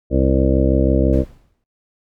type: harmonic tone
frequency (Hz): 66.1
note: C2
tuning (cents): +18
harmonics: 1 / 2 / 3 / 4 / 5 / 7 / 8 / 9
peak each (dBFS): -17 / -21 / -23 / -20 / -20 / -22 / -23 / -24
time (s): 0.1-1.25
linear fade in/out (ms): 50
type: noise with exponential decay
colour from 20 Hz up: brown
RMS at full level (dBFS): -29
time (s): 1.13-1.64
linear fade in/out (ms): 1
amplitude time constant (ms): 110
effects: noise-tail reverb RT60 0.1 s tail -20 dB re dry